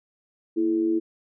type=tone with amplitude modulation; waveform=sine; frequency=331.1 Hz; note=E4; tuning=8 cents sharp; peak=-17 dBFS; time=0.56-1 s; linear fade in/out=20 ms; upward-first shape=sine; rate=96.9 Hz; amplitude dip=65%; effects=none